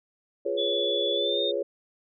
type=chord; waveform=sine; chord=C# dominant seventh; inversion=first; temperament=equal; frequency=349.2 / 415.3 / 493.9 / 554.4 Hz; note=E#4 / G#4 / B4 / C#5; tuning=0 / 0 / 0 / 0 cents; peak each=-33 / -30 / -33 / -29 dBFS; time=0.45-1.63 s; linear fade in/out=10 ms
type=tone with pitch glide; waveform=sine; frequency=3436 to 3661 Hz; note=A7 to A#7; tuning=-42 to -32 cents; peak=-27 dBFS; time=0.57-1.52 s; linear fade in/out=20 ms; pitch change=+110 cents; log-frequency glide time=1.13-1.4 s
effects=none